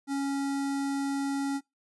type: tone with notch filter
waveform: square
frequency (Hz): 277.2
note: C#4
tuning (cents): 0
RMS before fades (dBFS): -30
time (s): 0.07-1.61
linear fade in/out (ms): 50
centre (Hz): 2800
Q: 1.3
effects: noise-tail reverb RT60 0.2 s tail -22 dB re dry + resampled to 24000 Hz